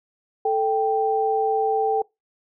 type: tone pair together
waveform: sine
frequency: 440 / 784 Hz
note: A4 / G5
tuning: 0 / 0 cents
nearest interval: minor seventh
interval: 1000 cents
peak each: -21 dBFS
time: 0.45-2.02 s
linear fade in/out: 5 ms
effects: noise-tail reverb RT60 0.2 s tail -23 dB re dry